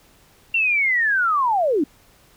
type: linear sweep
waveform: sine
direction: down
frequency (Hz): 2750 to 261.6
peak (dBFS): -16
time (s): 0.54-1.84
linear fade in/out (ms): 5
effects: pink hiss -54 dBFS RMS until 2.36 s